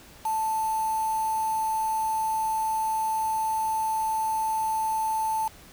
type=tone with quantisation; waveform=sine; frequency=880 Hz; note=A5; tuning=in tune; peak=-24 dBFS; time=0.25-5.48 s; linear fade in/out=5 ms; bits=6; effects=pink hiss -50 dBFS RMS until 5.72 s